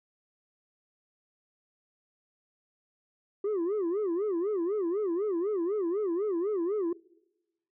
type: tone with vibrato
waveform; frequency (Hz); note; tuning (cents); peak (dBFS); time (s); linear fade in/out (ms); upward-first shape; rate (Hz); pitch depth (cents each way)
sine; 377.9; F#4; +37; -24; 3.44-6.93; 5; sine; 4; 230
effects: noise-tail reverb RT60 1.0 s tail -24 dB re dry + tanh soft clip ceiling -26 dBFS